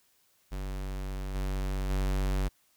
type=tone with level steps; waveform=square; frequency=47.75 Hz; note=G1; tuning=45 cents flat; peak=-34 / -30 / -27 dBFS; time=0.51-2.49 s; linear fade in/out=20 ms; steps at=1.34 / 1.89 s; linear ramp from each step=20 ms; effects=white hiss -68 dBFS RMS until 2.76 s